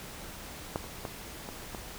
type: clicks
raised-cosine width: 1 ms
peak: -16 / -29 / -20 / -24 / -23 dBFS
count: 5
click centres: 0.759 / 0.842 / 1.052 / 1.489 / 1.748 s
effects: pink hiss -44 dBFS RMS until 1.98 s